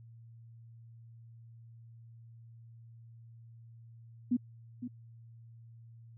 sine tone with echo, 245.1 Hz, B3, 13 cents flat, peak -25 dBFS, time 4.31-4.37 s, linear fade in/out 10 ms, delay 510 ms, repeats 1, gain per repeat -11 dB, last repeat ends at 4.88 s, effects added 115 Hz sine -51 dBFS peak until 6.17 s

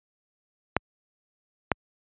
clicks, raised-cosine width 0.5 ms, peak -5 dBFS, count 2, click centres 0.766 / 1.717 s, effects high-pass 60 Hz 12 dB/octave + resampled to 8000 Hz

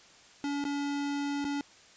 square tone with dropouts, 285 Hz, C#4, 48 cents sharp, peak -31 dBFS, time 0.44-1.61 s, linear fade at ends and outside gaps 1 ms, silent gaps 0.641-0.651 / 1.444-1.45 s, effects white hiss -56 dBFS RMS until 1.96 s + resampled to 16000 Hz

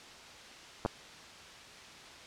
clicks, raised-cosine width 1 ms, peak -17 dBFS, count 2, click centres 0.851 / 0.86 s, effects white hiss -50 dBFS RMS until 2.26 s + low-pass 5000 Hz 12 dB/octave

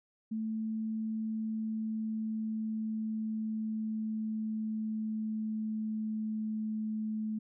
sine tone with pitch glide, 220 to 216.7 Hz, A3 to A3, 0 to -26 cents, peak -32 dBFS, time 0.31-7.39 s, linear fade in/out 10 ms, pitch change -26 cents, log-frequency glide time 0.98-6.76 s, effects none

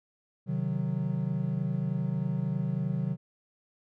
triangle chord, C diminished, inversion none, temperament equal with one note detuned, 132.26 / 155.56 / 185 Hz, C3 / Eb3 / Gb3, +19 / 0 / 0 cents, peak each -30 dBFS, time 0.46-3.17 s, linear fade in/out 50 ms, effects none

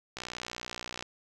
click train, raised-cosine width 0.2 ms, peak -20 dBFS, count 53, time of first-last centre 0.17-1.025 s, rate 60.8 Hz, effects none

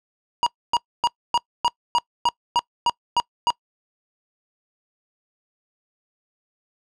square tone bursts, 954 Hz, A#5, 40 cents sharp, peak -16 dBFS, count 11, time 0.43-3.504 s, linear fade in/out 0 ms, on 34 ms, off 270 ms, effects noise-tail reverb RT60 0.1 s tail -24 dB re dry + low-pass 5000 Hz 12 dB/octave

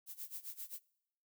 violet noise with tremolo, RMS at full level -44 dBFS, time 0.06-0.8 s, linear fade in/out 50 ms, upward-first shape sine, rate 7.6 Hz, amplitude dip 90%, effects noise-tail reverb RT60 0.8 s tail -24 dB re dry

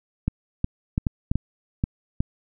clicks, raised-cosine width 5 ms, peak -9 dBFS, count 8, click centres 0.28 / 0.644 / 0.979 / 1.068 / 1.315 / 1.356 / 1.839 / 2.205 s, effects none

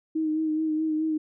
sine tone with vibrato, 313 Hz, D#4, 10 cents sharp, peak -23 dBFS, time 0.15-1.18 s, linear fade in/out 10 ms, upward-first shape sine, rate 4.7 Hz, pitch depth 29 cents each way, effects none

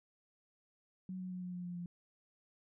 sine tone with pitch steps, 185.8 / 183.88 / 181.98 / 180.09 / 178.23 / 176.39 / 174.56 Hz, F#3 / F#3 / F#3 / F#3 / F3 / F3 / F3, +7 / -10 / -28 / -47 / +35 / +18 / -1 cents, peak -40 dBFS, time 1.09-1.86 s, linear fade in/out 2 ms, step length 110 ms, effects none

